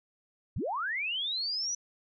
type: linear sweep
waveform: sine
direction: up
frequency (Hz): 50.8 to 5980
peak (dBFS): -30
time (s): 0.56-1.75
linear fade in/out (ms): 5
effects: none